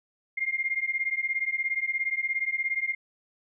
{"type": "beating tone pair", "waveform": "sine", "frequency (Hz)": [2110, 2127], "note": ["C7", "C7"], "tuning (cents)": [14, 28], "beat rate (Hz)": 17, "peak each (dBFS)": -29, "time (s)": [0.37, 2.95], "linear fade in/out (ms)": 10, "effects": []}